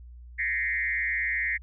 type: tone with frequency modulation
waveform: sine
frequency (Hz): 1975.5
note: B6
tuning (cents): 0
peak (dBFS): -25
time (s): 0.38-1.58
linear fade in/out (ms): 20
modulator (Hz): 124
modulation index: 1.7
effects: added 60 Hz sine -43 dBFS peak until 1.62 s